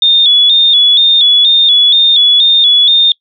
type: tone with vibrato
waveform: sine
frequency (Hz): 3520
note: A7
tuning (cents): 0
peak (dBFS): -4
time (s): 0.02-3.12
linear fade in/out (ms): 2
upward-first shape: square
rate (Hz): 2.1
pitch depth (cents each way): 59
effects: noise-tail reverb RT60 0.1 s tail -24 dB re dry